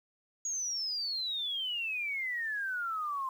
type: exponential sweep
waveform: sine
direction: down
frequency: 6740 to 1037 Hz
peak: -32 dBFS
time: 0.45-3.29 s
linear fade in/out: 2 ms
effects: 10-bit